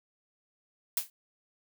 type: noise with exponential decay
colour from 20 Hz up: blue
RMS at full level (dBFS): -25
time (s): 0.97-1.1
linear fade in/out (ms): 2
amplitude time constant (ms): 28
effects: none